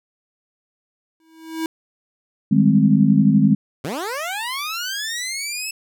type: tone with exponential growth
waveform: square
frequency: 322.7 Hz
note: E4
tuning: 37 cents flat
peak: -20 dBFS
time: 1.2-1.66 s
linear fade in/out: 1 ms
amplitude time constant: 100 ms
type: chord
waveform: sine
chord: Ab major seventh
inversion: second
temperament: equal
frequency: 155.56 / 196 / 207.7 / 261.6 Hz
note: Eb3 / G3 / Ab3 / C4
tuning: 0 / 0 / 0 / 0 cents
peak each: -18 / -18 / -15 / -18 dBFS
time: 2.51-3.55 s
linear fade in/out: 10 ms
type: linear sweep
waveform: 15% pulse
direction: up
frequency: 118.3 to 2637 Hz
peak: -18 dBFS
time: 3.84-5.71 s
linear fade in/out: 5 ms
effects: none